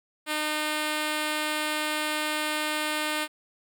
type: tone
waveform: 5% pulse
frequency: 304.8 Hz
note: D#4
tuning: 36 cents flat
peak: -15 dBFS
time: 0.26-3.28 s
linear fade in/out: 50 ms
effects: none